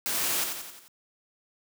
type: noise with echo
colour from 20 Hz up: white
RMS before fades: -29 dBFS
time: 0.06-0.44 s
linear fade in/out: 0 ms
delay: 88 ms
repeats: 5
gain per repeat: -5 dB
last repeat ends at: 0.88 s
effects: high-pass 150 Hz 12 dB/octave